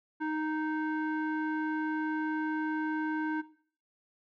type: tone with low-pass filter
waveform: square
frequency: 310.8 Hz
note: D#4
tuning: 2 cents flat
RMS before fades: -33 dBFS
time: 0.2-3.42 s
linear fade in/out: 20 ms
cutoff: 1400 Hz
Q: 3.2
effects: noise-tail reverb RT60 0.5 s tail -17 dB re dry